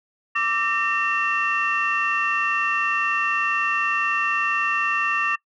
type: tone cluster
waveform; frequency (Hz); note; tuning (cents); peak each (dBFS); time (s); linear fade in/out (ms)
sine; 1169 / 1329 / 1825 / 2715; D6 / E6 / A#6 / F7; -8 / +14 / -37 / -50; -23 / -32 / -24 / -24; 0.35-5.36; 10
effects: noise-tail reverb RT60 0.1 s tail -22 dB re dry + tanh soft clip ceiling -12 dBFS